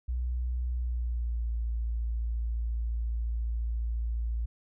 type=tone with pitch glide; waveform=sine; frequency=61.3 to 57.19 Hz; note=B1 to A#1; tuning=-12 to -32 cents; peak=-28 dBFS; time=0.08-4.46 s; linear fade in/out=10 ms; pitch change=-120 cents; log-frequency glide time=0.71-1.52 s; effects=none